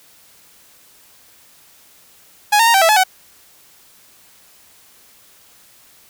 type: tone with pitch steps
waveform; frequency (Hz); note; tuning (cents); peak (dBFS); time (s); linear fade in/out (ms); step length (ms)
sawtooth; 833 / 916 / 929 / 775 / 657 / 855 / 751; G#5 / A#5 / A#5 / G5 / E5 / A5 / F#5; +5 / -31 / -6 / -20 / -6 / -50 / +26; -6; 2.52-3.038; 10; 74
effects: white hiss -49 dBFS RMS until 6.09 s